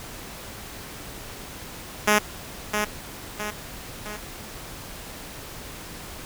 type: tone with echo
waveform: 5% pulse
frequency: 210 Hz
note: G#3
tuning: 19 cents sharp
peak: -5 dBFS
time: 2.07-2.19 s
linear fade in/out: 10 ms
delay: 660 ms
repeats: 3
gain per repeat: -6 dB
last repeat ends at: 4.17 s
effects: pink hiss -39 dBFS RMS until 6.25 s